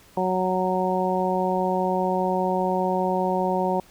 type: harmonic tone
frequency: 185 Hz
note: F#3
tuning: in tune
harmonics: 1 / 2 / 3 / 4 / 5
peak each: -27 / -27 / -27 / -27 / -27 dBFS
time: 0.17-3.8 s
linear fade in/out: 2 ms
effects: pink hiss -53 dBFS RMS until 3.9 s